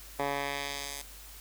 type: tone with band-pass filter sweep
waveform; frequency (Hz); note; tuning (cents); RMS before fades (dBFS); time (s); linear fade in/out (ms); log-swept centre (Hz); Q
10% pulse; 141.1; C#3; +31; -35; 0.19-1.02; 5; 940 to 9600; 0.75
effects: added 50 Hz sine -50 dBFS peak until 1.4 s + white hiss -50 dBFS RMS until 1.4 s